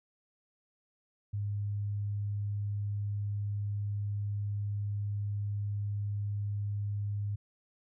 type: tone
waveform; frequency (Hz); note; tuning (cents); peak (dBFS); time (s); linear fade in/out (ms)
sine; 102.4; G#2; -24; -31; 1.33-7.36; 10
effects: none